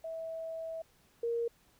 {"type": "tone pair in turn", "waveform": "sine", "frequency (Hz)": [651, 467.1], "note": ["E5", "A#4"], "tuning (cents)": [-22, 3], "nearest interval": "tritone", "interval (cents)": 575, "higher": "first", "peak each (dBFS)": [-37, -30], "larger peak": "second", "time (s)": [[0.04, 0.82], [1.23, 1.48]], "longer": "first", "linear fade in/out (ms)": 5, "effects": ["pink hiss -67 dBFS RMS until 1.79 s"]}